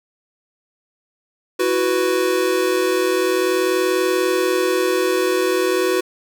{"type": "chord", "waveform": "square", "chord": "E suspended second", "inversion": "none", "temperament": "equal", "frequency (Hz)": [329.6, 370, 493.9], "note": ["E4", "F#4", "B4"], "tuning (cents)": [0, 0, 0], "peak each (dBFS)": [-25, -19, -22], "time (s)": [1.59, 6.01], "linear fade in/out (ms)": 10, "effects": []}